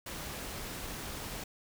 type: noise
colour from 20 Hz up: pink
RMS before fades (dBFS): -41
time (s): 0.06-1.44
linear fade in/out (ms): 5
effects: none